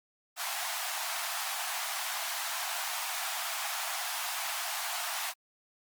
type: high-pass noise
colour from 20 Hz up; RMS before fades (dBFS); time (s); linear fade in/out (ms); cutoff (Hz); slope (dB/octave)
pink; -35; 0.36-5.34; 50; 660; 96
effects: Opus 48 kbps